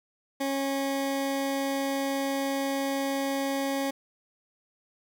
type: tone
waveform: 20% pulse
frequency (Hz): 274.1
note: C#4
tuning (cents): -19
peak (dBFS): -22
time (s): 0.4-3.91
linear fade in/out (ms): 10
effects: none